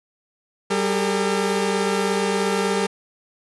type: tone cluster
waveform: sawtooth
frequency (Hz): 194.3 / 405.2 / 453.9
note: G3 / G#4 / A#4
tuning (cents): -15 / -43 / -46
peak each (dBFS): -20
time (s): 0.7-2.87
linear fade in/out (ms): 10
effects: resampled to 24000 Hz